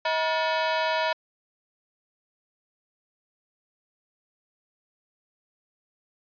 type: ring-modulated tone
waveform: sawtooth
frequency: 798 Hz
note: G5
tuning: 31 cents sharp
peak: -16 dBFS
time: 0.05-1.13 s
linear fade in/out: 5 ms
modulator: 162 Hz
effects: resampled to 11025 Hz